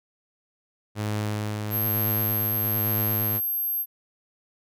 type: tone with tremolo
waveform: sawtooth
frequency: 105.6 Hz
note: G#2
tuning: 29 cents sharp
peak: -21 dBFS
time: 0.95-3.41 s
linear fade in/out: 50 ms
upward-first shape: triangle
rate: 1.1 Hz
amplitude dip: 35%
type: tone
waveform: sine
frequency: 12490 Hz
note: G9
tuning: 7 cents flat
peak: -24 dBFS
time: 1.7-3.86 s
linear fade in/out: 50 ms
effects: none